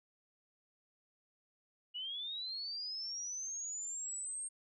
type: linear sweep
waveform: sine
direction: up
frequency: 2886 to 8600 Hz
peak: -39 dBFS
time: 1.94-4.49 s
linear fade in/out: 20 ms
effects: none